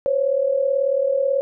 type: tone pair together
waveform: sine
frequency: 514.7 / 553 Hz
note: C5 / C#5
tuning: -29 / -4 cents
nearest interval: minor second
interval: 125 cents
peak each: -22 / -18 dBFS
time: 0.06-1.41 s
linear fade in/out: 0 ms
effects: none